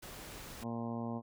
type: noise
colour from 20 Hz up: pink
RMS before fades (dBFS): -48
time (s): 0.02-0.64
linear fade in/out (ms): 10
type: harmonic tone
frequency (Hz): 116.54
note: A#2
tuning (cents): 0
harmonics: 1 / 2 / 3 / 4 / 5 / 6 / 7 / 8 / 9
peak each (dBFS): -43 / -38 / -49 / -48 / -48 / -49 / -50 / -51 / -51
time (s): 0.61-1.22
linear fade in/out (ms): 50
effects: none